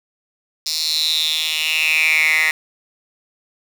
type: tone with high-pass filter sweep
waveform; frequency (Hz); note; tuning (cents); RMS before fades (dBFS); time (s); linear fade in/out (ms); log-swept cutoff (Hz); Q
10% pulse; 156.9; D#3; +15; -18; 0.66-2.51; 2; 4800 to 1900; 7.3
effects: none